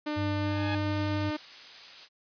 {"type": "tone with pitch glide", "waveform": "sawtooth", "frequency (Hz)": [299.9, 303.2], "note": ["D4", "D#4"], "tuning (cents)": [36, -45], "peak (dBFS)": -26, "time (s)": [0.06, 1.37], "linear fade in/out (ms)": 10, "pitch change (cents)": 19, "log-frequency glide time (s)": [0.39, 0.74]}
{"type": "tone", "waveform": "triangle", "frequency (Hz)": 98.4, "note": "G2", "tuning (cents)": 7, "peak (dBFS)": -28, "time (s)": [0.16, 1.31], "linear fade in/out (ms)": 20}
{"type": "tone with exponential growth", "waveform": "15% pulse", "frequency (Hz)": 840, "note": "G#5", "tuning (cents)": 19, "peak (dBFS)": -25, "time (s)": [0.24, 0.75], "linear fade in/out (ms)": 2, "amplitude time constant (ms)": 110}
{"type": "noise", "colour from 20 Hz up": "blue", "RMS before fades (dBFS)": -40, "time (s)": [0.87, 2.09], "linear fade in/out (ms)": 50}
{"effects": ["resampled to 11025 Hz"]}